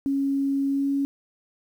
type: tone with pitch glide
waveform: sine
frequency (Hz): 275.8 to 278.2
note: C#4 to C#4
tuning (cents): -9 to +6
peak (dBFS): -21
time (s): 0.06-1.05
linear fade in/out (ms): 0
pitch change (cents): +15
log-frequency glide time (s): 0.68-0.89
effects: 9-bit